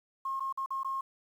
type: tone with dropouts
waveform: sine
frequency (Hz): 1075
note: C6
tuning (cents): +47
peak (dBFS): -31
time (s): 0.25-1.01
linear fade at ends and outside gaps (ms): 5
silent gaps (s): 0.397-0.404 / 0.526-0.574 / 0.661-0.705 / 0.833-0.846
effects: 10-bit